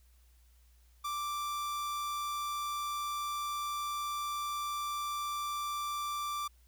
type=tone; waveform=45% pulse; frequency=1174.7 Hz; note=D6; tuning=in tune; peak=-34 dBFS; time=1.04-6.48 s; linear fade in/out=10 ms; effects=added 60 Hz sine -60 dBFS peak until 6.67 s + white hiss -71 dBFS RMS until 6.67 s